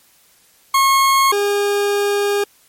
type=tone pair in turn; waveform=40% pulse; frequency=1086 / 406.8 Hz; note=C#6 / G#4; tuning=-36 / -36 cents; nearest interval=octave + perfect fourth; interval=1700 cents; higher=first; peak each=-10 / -14 dBFS; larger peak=first; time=0.74-1.32 / 1.32-2.44 s; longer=second; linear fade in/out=5 ms; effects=white hiss -53 dBFS RMS until 2.68 s + MP3 64 kbps